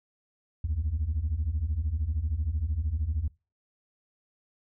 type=beating tone pair; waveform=sine; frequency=69.3 / 82.3 Hz; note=C#2 / E2; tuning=0 / -2 cents; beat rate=13 Hz; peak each=-29 / -27 dBFS; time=0.64-3.28 s; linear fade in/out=5 ms; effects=noise-tail reverb RT60 0.3 s tail -24 dB re dry + tanh soft clip ceiling -22 dBFS